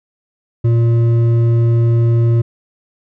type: tone with hard clipping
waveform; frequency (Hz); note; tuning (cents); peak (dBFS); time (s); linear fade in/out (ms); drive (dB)
sine; 116.54; A#2; 0; -11; 0.64-2.42; 10; 7
effects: none